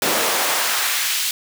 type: noise with high-pass filter sweep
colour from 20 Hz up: pink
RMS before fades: -20 dBFS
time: 0.02-1.31 s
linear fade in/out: 2 ms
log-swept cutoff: 300 to 3100 Hz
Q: 0.89
effects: none